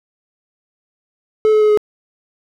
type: tone with pitch steps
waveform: triangle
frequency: 432.6 / 428.9 / 425.2 / 421.5 Hz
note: A4 / A4 / G#4 / G#4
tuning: -29 / -44 / +41 / +26 cents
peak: -7 dBFS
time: 1.45-1.774 s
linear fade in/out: 0 ms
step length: 81 ms
effects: none